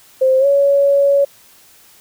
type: tone with pitch glide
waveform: sine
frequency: 523.3 to 560.9 Hz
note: C5 to C#5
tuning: 0 to +20 cents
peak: -9 dBFS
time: 0.21-1.25 s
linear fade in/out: 10 ms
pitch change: +120 cents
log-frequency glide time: 0.39-0.46 s
effects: white hiss -47 dBFS RMS until 2 s